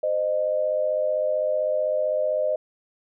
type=tone pair together; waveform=sine; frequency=517.3 / 613 Hz; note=C5 / D#5; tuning=-20 / -26 cents; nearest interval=minor third; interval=294 cents; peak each=-26 / -22 dBFS; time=0.03-2.56 s; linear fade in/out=5 ms; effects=none